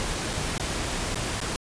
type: noise with dropouts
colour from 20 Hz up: pink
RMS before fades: -29 dBFS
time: 0-1.56 s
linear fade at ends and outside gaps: 0 ms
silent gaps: 0.332-0.336 / 0.58-0.598 / 1.145-1.157 / 1.403-1.414 s
effects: resampled to 22050 Hz